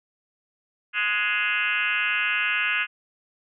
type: tone with frequency modulation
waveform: sine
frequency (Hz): 2093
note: C7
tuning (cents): 0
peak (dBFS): -21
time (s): 0.93-2.87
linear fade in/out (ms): 50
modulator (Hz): 211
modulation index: 3.6
effects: none